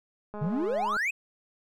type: click train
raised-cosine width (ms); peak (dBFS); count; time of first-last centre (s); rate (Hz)
1; -26; 132; 0.34-0.967; 209
type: exponential sweep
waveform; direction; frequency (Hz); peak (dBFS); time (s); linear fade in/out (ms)
triangle; up; 138.6 to 2637; -24; 0.41-1.11; 10
effects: none